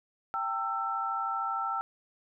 sine tone cluster, 787 / 900 / 1332 Hz, G5 / A5 / E6, +7 / +39 / +18 cents, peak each -35 / -37 / -31 dBFS, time 0.34-1.81 s, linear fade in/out 0 ms, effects none

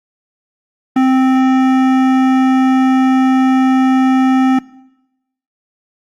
triangle tone with hard clipping, 261.2 Hz, C4, 3 cents flat, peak -10 dBFS, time 0.96-4.59 s, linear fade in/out 5 ms, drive 18 dB, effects noise-tail reverb RT60 0.9 s tail -21 dB re dry + Opus 24 kbps

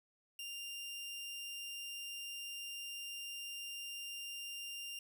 sawtooth tone, 2794 Hz, F7, in tune, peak -40 dBFS, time 0.39-4.99 s, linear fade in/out 2 ms, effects none

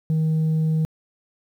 sine tone, 158.1 Hz, D#3, 28 cents sharp, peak -15 dBFS, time 0.1-0.85 s, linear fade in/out 0 ms, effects tanh soft clip ceiling -17 dBFS + 9-bit

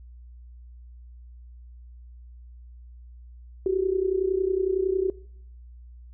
sine tone with amplitude modulation, 378 Hz, F#4, 37 cents sharp, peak -18 dBFS, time 3.66-5.1 s, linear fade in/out 2 ms, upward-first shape sine, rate 30.9 Hz, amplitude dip 75%, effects noise-tail reverb RT60 0.7 s tail -23 dB re dry + added 60 Hz sine -43 dBFS peak until 6.13 s

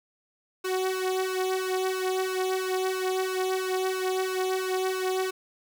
sawtooth tone with flanger, 374.2 Hz, F#4, 20 cents sharp, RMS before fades -28 dBFS, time 0.64-5.31 s, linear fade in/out 10 ms, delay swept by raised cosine 1.9 to 3 ms, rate 3 Hz, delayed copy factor +0.9, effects none

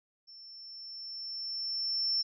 sine tone with level ramp, 5380 Hz, E8, 34 cents sharp, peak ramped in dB -49 to -26 dBFS, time 0.27-2.23 s, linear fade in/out 20 ms, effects none

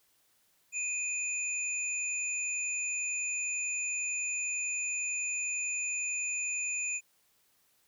sine tone pair together, 2489 / 7040 Hz, D#7 / A8, 0 / 0 cents, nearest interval octave + tritone, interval 1800 cents, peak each -33 / -35 dBFS, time 0.72-7.01 s, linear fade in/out 50 ms, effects white hiss -70 dBFS RMS until 7.87 s

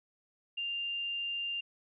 sine tone, 2794 Hz, F7, in tune, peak -33 dBFS, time 0.57-1.61 s, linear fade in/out 10 ms, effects none

